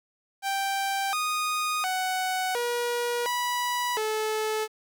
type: tone with pitch steps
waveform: sawtooth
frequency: 784 / 1237 / 745 / 480.1 / 979 / 433.5 Hz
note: G5 / D#6 / F#5 / B4 / B5 / A4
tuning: 0 / -10 / +12 / -49 / -15 / -26 cents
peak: -22 dBFS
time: 0.42-4.68 s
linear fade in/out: 50 ms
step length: 710 ms
effects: 10-bit